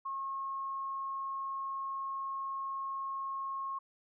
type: tone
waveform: sine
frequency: 1084 Hz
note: C#6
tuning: 39 cents flat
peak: -35 dBFS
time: 0.05-3.79 s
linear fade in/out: 10 ms
effects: none